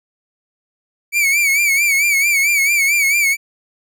45% pulse tone with vibrato, 2277 Hz, C#7, 46 cents sharp, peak -12 dBFS, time 1.12-3.37 s, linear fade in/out 50 ms, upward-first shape sine, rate 4.5 Hz, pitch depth 85 cents each way, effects none

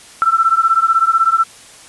sine beating tone pair, 1329 / 1345 Hz, E6 / E6, +14 / +34 cents, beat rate 16 Hz, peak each -13 dBFS, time 0.22-1.44 s, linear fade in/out 0 ms, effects white hiss -40 dBFS RMS until 1.88 s + resampled to 24000 Hz

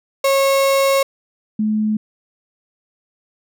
35% pulse / sine tone pair in turn, 546 / 214.6 Hz, C#5 / A3, -26 / -43 cents, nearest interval octave + major third, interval 1617 cents, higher first, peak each -11 / -15 dBFS, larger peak first, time 0.24-1.03 / 1.59-1.97 s, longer first, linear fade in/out 5 ms, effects none

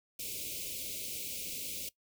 white band-stop noise, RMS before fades -40 dBFS, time 0.19-1.89 s, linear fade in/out 5 ms, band 600 to 2200 Hz, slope 96 dB/octave, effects noise-tail reverb RT60 0.1 s tail -19 dB re dry

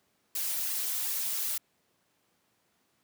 blue noise with flanger, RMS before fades -32 dBFS, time 0.35-1.58 s, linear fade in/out 5 ms, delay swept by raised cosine 1.3 to 6.5 ms, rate 2.7 Hz, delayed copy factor -0.65, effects pink hiss -72 dBFS RMS until 3.03 s + high-pass 150 Hz 12 dB/octave

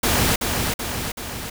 pink noise with echo, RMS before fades -19 dBFS, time 0.03-0.36 s, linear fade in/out 5 ms, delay 380 ms, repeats 3, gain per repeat -4 dB, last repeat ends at 1.5 s, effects none

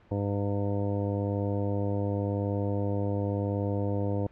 harmonic tone, 100.9 Hz, G#2, 49 cents flat, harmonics 1 / 2 / 3 / 4 / 5 / 6 / 7 / 9, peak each -29 / -35 / -34 / -39 / -34 / -41 / -43 / -44 dBFS, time 0.11-4.27 s, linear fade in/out 5 ms, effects pink hiss -59 dBFS RMS until 4.31 s + low-pass 2000 Hz 12 dB/octave

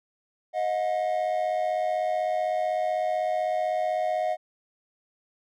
triangle tone pair together, 627.1 / 723 Hz, D#5 / F#5, +13 / -40 cents, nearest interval major second, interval 247 cents, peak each -24 dBFS, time 0.53-4.37 s, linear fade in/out 50 ms, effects tanh soft clip ceiling -17 dBFS

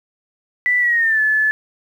sine tone with pitch glide, 1976 to 1730.2 Hz, B6 to A6, 0 to -30 cents, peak -13 dBFS, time 0.66-1.51 s, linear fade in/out 0 ms, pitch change -230 cents, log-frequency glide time 0.79-1.21 s, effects 8-bit

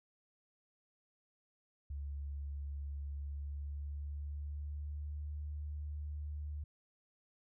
sine tone with pitch glide, 71 to 74.23 Hz, C#2 to D2, +42 to +19 cents, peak -39 dBFS, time 1.9-6.64 s, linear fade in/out 5 ms, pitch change +77 cents, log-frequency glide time 3.09-5.33 s, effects none

